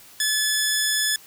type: tone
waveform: 10% pulse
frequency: 1723 Hz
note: A6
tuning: 37 cents flat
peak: -11 dBFS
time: 0.2-1.16 s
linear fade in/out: 2 ms
effects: white hiss -48 dBFS RMS until 1.26 s